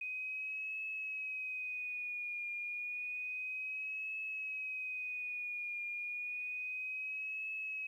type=tone with vibrato; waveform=sine; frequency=2500 Hz; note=D#7; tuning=8 cents sharp; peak=-38 dBFS; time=0.01-7.87 s; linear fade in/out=5 ms; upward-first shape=triangle; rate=0.3 Hz; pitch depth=62 cents each way; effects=12-bit